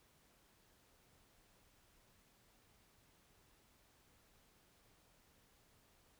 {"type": "silence", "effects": ["pink hiss -71 dBFS RMS until 6.19 s"]}